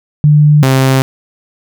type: tone pair in turn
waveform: sine / sawtooth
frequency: 149.2 / 132.68 Hz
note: D3 / C3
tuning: +28 / +25 cents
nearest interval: major second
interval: 203 cents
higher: first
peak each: -3 dBFS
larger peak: neither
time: 0.24-0.63 / 0.63-1.02 s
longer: neither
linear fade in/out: 0 ms
effects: none